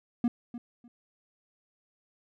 triangle tone with echo, 239 Hz, A#3, 43 cents sharp, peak -20 dBFS, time 0.24-0.28 s, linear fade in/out 2 ms, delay 300 ms, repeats 2, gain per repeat -14 dB, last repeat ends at 0.88 s, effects none

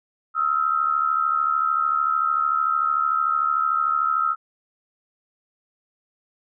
sine tone pair together, 1277.6 / 1351 Hz, D#6 / E6, +45 / +42 cents, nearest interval minor second, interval 97 cents, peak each -21 / -22 dBFS, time 0.34-4.36 s, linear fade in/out 50 ms, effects none

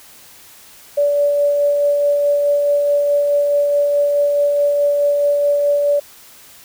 sine tone with tremolo, 577 Hz, D5, 31 cents flat, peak -11 dBFS, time 0.97-6 s, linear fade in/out 10 ms, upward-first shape sine, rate 4.7 Hz, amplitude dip 25%, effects white hiss -43 dBFS RMS until 6.64 s

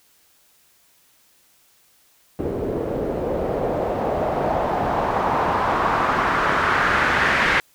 white noise with low-pass filter sweep, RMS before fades -21 dBFS, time 2.39-7.6 s, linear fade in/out 0 ms, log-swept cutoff 380 to 1900 Hz, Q 2.2, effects white hiss -58 dBFS RMS until 7.74 s

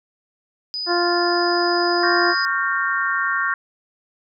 sine tone, 4978 Hz, D#8, in tune, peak -24 dBFS, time 0.74-2.45 s, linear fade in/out 0 ms
harmonic tone, 349.2 Hz, F4, in tune, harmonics 1 / 2 / 3 / 4 / 5, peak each -20 / -23 / -25 / -26 / -27 dBFS, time 0.86-2.35 s, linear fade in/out 50 ms
sine chord, G half-diminished seventh, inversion second, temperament equal with one note detuned, 1108.7 / 1396.9 / 1568 / 1834.7 Hz, Db6 / F6 / G6 / Bb6, 0 / 0 / 0 / -28 cents, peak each -24 dBFS, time 2.03-3.54 s, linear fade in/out 2 ms
effects none

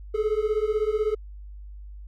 triangle beating tone pair, 420.8 / 436.8 Hz, G#4 / A4, +23 / -13 cents, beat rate 16 Hz, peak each -23 dBFS, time 0.14-1.15 s, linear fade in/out 10 ms, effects added 50 Hz sine -38 dBFS peak until 2.07 s

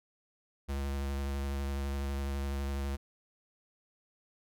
square tone with vibrato, 69.3 Hz, C#2, in tune, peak -33 dBFS, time 0.68-2.97 s, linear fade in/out 20 ms, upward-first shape square, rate 12 Hz, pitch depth 16 cents each way, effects none

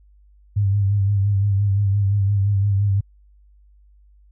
sine tone with vibrato, 100 Hz, G2, 35 cents sharp, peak -15 dBFS, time 0.56-3.01 s, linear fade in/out 10 ms, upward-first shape sine, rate 5.8 Hz, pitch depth 49 cents each way, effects added 50 Hz sine -49 dBFS peak until 4.31 s

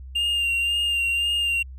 triangle tone with vibrato, 2794 Hz, F7, in tune, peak -19 dBFS, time 0.15-1.63 s, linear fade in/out 10 ms, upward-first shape sine, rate 1.9 Hz, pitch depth 26 cents each way, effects added 65 Hz sine -36 dBFS peak until 1.78 s

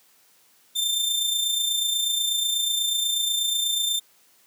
sawtooth tone with amplitude modulation, 3582 Hz, A7, 30 cents sharp, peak -17 dBFS, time 0.75-4 s, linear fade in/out 20 ms, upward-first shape sine, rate 28.2 Hz, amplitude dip 45%, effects white hiss -59 dBFS RMS until 4.46 s + high-pass 150 Hz 12 dB/octave

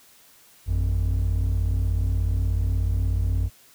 triangle tone pair together, 53.31 / 89.9 Hz, G#1 / F#2, +46 / -49 cents, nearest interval major sixth, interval 905 cents, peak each -20 dBFS, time 0.66-3.5 s, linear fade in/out 50 ms, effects tanh soft clip ceiling -14 dBFS + white hiss -54 dBFS RMS until 3.74 s

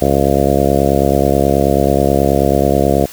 harmonic tone, 69.3 Hz, C#2, in tune, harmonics 1 / 2 / 3 / 4 / 5 / 6 / 7 / 8 / 9 / 10, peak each -19 / -19 / -19 / -19 / -19 / -19 / -19 / -19 / -19 / -19 dBFS, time 0.01-3.06 s, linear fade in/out 10 ms, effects white hiss -34 dBFS RMS until 3.12 s

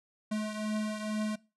square beating tone pair, 213.5 / 215.7 Hz, G#3 / A3, +48 / -34 cents, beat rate 2.2 Hz, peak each -33 / -39 dBFS, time 0.31-1.36 s, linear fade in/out 10 ms, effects noise-tail reverb RT60 0.3 s tail -22 dB re dry + resampled to 24000 Hz

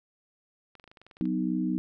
clicks, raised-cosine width 0.3 ms, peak -35 dBFS, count 12, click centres 0.753 / 0.798 / 0.841 / 0.877 / 0.915 / 0.972 / 1.016 / 1.066 / 1.112 / 1.169 / 1.213 / 1.255 s
sine chord, B major, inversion second, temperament equal with one note detuned, 185 / 249.8 / 311.1 Hz, F#3 / B3 / D#4, 0 / +20 / 0 cents, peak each -30 dBFS, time 1.21-1.78 s, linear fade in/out 0 ms
effects none

